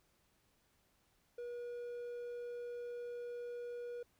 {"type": "tone", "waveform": "triangle", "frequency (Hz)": 481.5, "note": "B4", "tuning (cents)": -44, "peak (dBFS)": -40, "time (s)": [1.38, 4.03], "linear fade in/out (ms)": 5, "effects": ["pink hiss -75 dBFS RMS until 4.19 s"]}